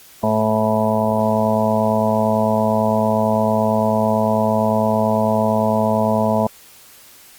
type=harmonic tone; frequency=108.9 Hz; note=A2; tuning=17 cents flat; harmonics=1 / 2 / 4 / 5 / 6 / 7 / 8 / 9; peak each=-25 / -19 / -26 / -24 / -19 / -30 / -25 / -24 dBFS; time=0.23-6.47 s; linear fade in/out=5 ms; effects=white hiss -45 dBFS RMS until 7.38 s + Opus 48 kbps